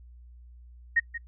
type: tone with echo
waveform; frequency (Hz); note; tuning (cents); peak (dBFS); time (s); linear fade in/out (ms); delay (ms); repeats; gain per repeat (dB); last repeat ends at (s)
sine; 1864.7; A#6; 0; -19; 0.96-1; 10; 180; 1; -13; 1.18
effects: noise-tail reverb RT60 0.1 s tail -23 dB re dry + added 60 Hz sine -47 dBFS peak until 1.27 s